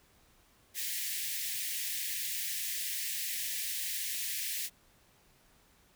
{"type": "high-pass noise", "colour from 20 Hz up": "white", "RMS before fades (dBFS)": -36, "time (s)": [0.74, 4.7], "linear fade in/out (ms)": 50, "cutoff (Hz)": 1700, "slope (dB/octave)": 96, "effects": ["pink hiss -65 dBFS RMS until 5.95 s"]}